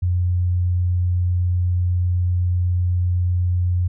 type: tone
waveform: sine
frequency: 89.2 Hz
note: F2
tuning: 37 cents sharp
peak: -16 dBFS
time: 0.02-3.88 s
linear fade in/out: 10 ms
effects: none